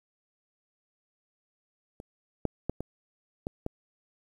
clicks, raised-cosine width 2 ms, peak -29 / -13 / -15 / -21 / -19 / -18 dBFS, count 6, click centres 2.001 / 2.453 / 2.696 / 2.806 / 3.469 / 3.664 s, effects 9-bit

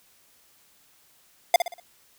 square tone with echo, 700 Hz, F5, 4 cents sharp, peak -13 dBFS, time 1.54-1.56 s, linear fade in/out 2 ms, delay 60 ms, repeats 4, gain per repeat -8 dB, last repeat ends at 1.8 s, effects white hiss -60 dBFS RMS until 2.18 s

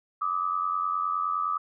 sine tone pair together, 1176.2 / 1266 Hz, D6 / D#6, +2 / +30 cents, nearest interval minor second, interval 128 cents, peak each -28 dBFS, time 0.21-1.58 s, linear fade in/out 10 ms, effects none

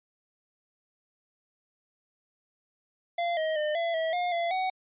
square tone with pitch steps, 689 / 631 / 605 / 675 / 647 / 712 / 683 / 750 Hz, F5 / D#5 / D#5 / E5 / E5 / F5 / F5 / F#5, -24 / +24 / -49 / +41 / -32 / +33 / -39 / +23 cents, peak -27 dBFS, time 3.18-4.7 s, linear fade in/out 5 ms, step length 190 ms, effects resampled to 8000 Hz

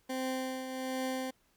20% pulse tone with tremolo, 260 Hz, C4, 11 cents flat, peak -27 dBFS, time 0.09-1.31 s, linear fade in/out 10 ms, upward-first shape triangle, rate 1.3 Hz, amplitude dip 55%, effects pink hiss -71 dBFS RMS until 1.56 s

